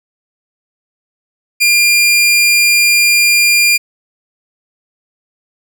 sawtooth tone, 2400 Hz, D7, 37 cents sharp, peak -4 dBFS, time 1.6-3.78 s, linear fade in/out 20 ms, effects none

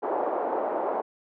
white band-pass noise, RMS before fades -28 dBFS, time 0.02-1.02 s, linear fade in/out 20 ms, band 360 to 830 Hz, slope 24 dB/octave, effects none

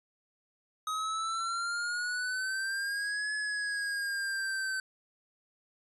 square exponential two-way sweep, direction up then down, 1260 to 1705 to 1534 Hz, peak -32 dBFS, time 0.87-4.8 s, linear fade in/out 2 ms, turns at 3.33 s, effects resampled to 24000 Hz

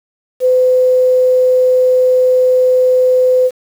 sine tone with quantisation, 508 Hz, B4, 49 cents sharp, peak -7 dBFS, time 0.4-3.51 s, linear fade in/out 50 ms, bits 6, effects none

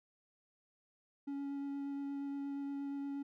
triangle tone with vibrato, 280 Hz, C#4, 18 cents sharp, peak -36 dBFS, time 1.27-3.23 s, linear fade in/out 10 ms, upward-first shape sine, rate 8.5 Hz, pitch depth 9 cents each way, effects none

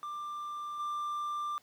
triangle tone with level steps, 1186 Hz, D6, 17 cents sharp, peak -35 / -31 dBFS, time 0.03-1.58 s, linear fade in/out 0 ms, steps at 0.79 s, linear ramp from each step 10 ms, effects pink hiss -65 dBFS RMS until 1.62 s + high-pass 150 Hz 12 dB/octave

